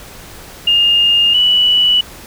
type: tone pair in turn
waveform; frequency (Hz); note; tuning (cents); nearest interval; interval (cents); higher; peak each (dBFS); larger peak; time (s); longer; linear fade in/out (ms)
sine; 2827 / 2954; F7 / F#7; +20 / -3; minor second; 77; second; -8; neither; 0.67-1.34 / 1.34-2.01; neither; 5
effects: pink hiss -35 dBFS RMS until 2.26 s